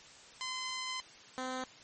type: tone pair in turn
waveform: 10% pulse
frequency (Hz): 1029 / 257.2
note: C6 / C4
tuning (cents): -29 / -30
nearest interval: 2 octaves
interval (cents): 2401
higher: first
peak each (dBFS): -28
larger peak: neither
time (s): 0.41-1 / 1.38-1.64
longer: first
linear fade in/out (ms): 0
effects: white hiss -55 dBFS RMS until 1.83 s + MP3 32 kbps

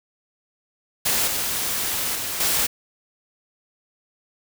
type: noise with level steps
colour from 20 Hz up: white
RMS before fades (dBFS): -21 / -25 / -28 / -21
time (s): 1.05-2.67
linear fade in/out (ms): 10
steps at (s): 1.27 / 2.15 / 2.4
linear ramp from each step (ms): 5
effects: none

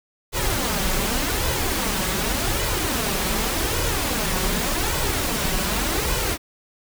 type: noise with flanger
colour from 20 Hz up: pink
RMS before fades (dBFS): -23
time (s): 0.32-6.38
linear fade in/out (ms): 50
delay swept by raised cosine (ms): 2 to 5.4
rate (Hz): 0.86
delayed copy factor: +0.55
effects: none

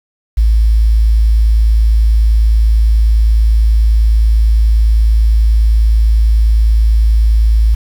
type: tone with quantisation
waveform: sine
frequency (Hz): 54.7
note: A1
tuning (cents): -9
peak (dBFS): -6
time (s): 0.37-7.75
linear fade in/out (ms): 10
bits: 6
effects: none

